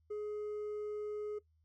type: tone with hard clipping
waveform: triangle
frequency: 420 Hz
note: G#4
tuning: 19 cents sharp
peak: -36 dBFS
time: 0.1-1.39 s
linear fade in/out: 10 ms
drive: 1 dB
effects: noise-tail reverb RT60 0.1 s tail -18 dB re dry + added 79 Hz sine -69 dBFS peak until 1.64 s